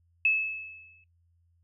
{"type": "tone with exponential decay", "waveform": "sine", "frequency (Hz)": 2602, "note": "E7", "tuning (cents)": -23, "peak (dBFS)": -19, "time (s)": [0.25, 1.04], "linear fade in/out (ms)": 2, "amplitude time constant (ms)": 170, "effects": ["noise-tail reverb RT60 0.1 s tail -17 dB re dry", "added 85 Hz sine -64 dBFS peak until 1.63 s"]}